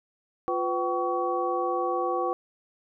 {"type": "tone cluster", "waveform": "sine", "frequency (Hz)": [351.7, 501, 765, 1125], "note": ["F4", "B4", "G5", "C#6"], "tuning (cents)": [12, 25, -42, 25], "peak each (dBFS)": -30, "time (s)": [0.48, 2.33], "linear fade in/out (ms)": 0, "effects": []}